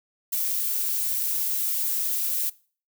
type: noise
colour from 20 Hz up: violet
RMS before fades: -26 dBFS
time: 0.32-2.5 s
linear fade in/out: 10 ms
effects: noise-tail reverb RT60 0.4 s tail -21 dB re dry